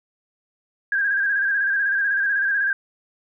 sine tone with vibrato, 1612 Hz, G6, 48 cents sharp, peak -18 dBFS, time 0.92-2.73 s, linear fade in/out 2 ms, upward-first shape square, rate 16 Hz, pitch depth 43 cents each way, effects none

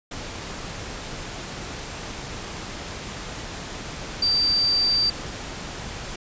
sine tone in noise, 4667 Hz, D8, 12 cents flat, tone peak -18 dBFS, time 4.22-5.1 s, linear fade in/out 5 ms, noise pink, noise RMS -34 dBFS, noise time 0.11-6.16 s, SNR +13 dB, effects resampled to 16000 Hz

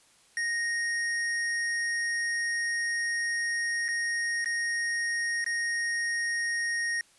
square tone with dropouts, 1864.7 Hz, A#6, in tune, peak -28 dBFS, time 0.37-7.01 s, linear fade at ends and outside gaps 1 ms, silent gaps 3.882-3.887 / 4.445-4.458 / 5.443-5.463 s, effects white hiss -61 dBFS RMS until 7.18 s + resampled to 24000 Hz

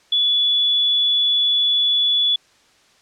sine tone, 3427 Hz, A7, 46 cents flat, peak -14 dBFS, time 0.12-2.36 s, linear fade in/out 5 ms, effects white hiss -55 dBFS RMS until 3.01 s + low-pass 6000 Hz 12 dB/octave

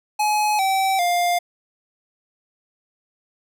square tone with pitch steps, 845 / 770.4 / 702.4 Hz, G#5 / G5 / F5, +30 / -30 / +10 cents, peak -18 dBFS, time 0.19-1.39 s, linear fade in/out 10 ms, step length 400 ms, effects none

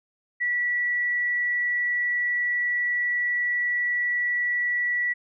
sine tone, 1948 Hz, B6, 24 cents flat, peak -22 dBFS, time 0.4-5.14 s, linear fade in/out 20 ms, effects none

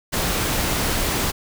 pink noise, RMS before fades -22 dBFS, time 0.12-1.32 s, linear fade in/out 20 ms, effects none

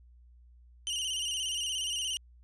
sawtooth tone with vibrato, 2960 Hz, F#7, in tune, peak -28 dBFS, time 0.87-2.17 s, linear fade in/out 0 ms, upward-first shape square, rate 17 Hz, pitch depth 59 cents each way, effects added 60 Hz sine -54 dBFS peak until 2.43 s + resampled to 24000 Hz

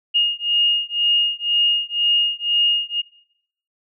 sine beating tone pair, 2848 / 2850 Hz, F7 / F7, +33 / +34 cents, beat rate 2 Hz, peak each -19 / -19 dBFS, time 0.14-3.02 s, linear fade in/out 20 ms, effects noise-tail reverb RT60 0.7 s tail -18 dB re dry

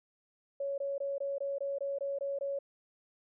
sine tone bursts, 557 Hz, C#5, 8 cents sharp, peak -32 dBFS, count 10, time 0.6-2.589 s, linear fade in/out 5 ms, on 180 ms, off 21 ms, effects none

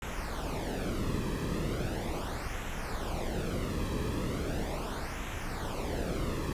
brown noise with flanger, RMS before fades -34 dBFS, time 0.02-6.53 s, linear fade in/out 2 ms, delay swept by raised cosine 0.21 to 1.41 ms, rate 0.38 Hz, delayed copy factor -0.65, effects resampled to 32000 Hz

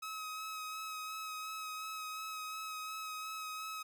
sawtooth tone with vibrato, 1276 Hz, D#6, 43 cents sharp, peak -37 dBFS, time 0.02-3.83 s, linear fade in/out 10 ms, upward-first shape sine, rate 2.8 Hz, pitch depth 18 cents each way, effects none

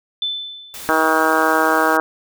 sine tone with exponential decay, 3520 Hz, A7, in tune, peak -17 dBFS, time 0.22-1.1 s, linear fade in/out 2 ms, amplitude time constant 190 ms
white noise, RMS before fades -33 dBFS, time 0.74-1.97 s, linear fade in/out 0 ms
harmonic tone, 159 Hz, D#3, 38 cents sharp, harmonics 2 / 3 / 4 / 5 / 6 / 7 / 8 / 9 / 10, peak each -22 / -22 / -22 / -22 / -22 / -22 / -22 / -22 / -22 dBFS, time 0.89-2 s, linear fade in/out 0 ms
effects none

